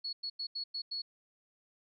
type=tone bursts at uneven times; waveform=sine; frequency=4369 Hz; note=C#8; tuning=26 cents flat; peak=-35 dBFS; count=6; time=0.04-0.13 / 0.23-0.3 / 0.39-0.47 / 0.55-0.64 / 0.74-0.82 / 0.91-1.02 s; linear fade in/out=10 ms; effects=none